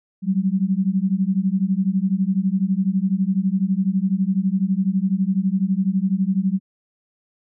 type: beating tone pair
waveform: sine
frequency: 185 / 197 Hz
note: F#3 / G3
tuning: 0 / +9 cents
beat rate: 12 Hz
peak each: -20 dBFS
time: 0.22-6.6 s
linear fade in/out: 50 ms
effects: none